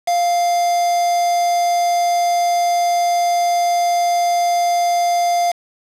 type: tone with quantisation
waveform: triangle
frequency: 698.5 Hz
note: F5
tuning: in tune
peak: -12 dBFS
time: 0.07-5.52 s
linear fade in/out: 10 ms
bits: 4
effects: low-pass 10000 Hz 12 dB/octave